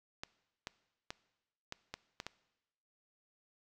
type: clicks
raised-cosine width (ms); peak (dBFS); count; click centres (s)
0.2; -23; 7; 0.235 / 0.671 / 1.105 / 1.724 / 1.94 / 2.201 / 2.266
effects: noise-tail reverb RT60 1.0 s tail -20 dB re dry